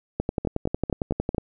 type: two click trains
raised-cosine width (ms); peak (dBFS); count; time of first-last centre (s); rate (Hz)
2; -13 / -10; 5 / 14; 0.45-1.347 / 0.2-1.382; 4.46 / 11
effects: none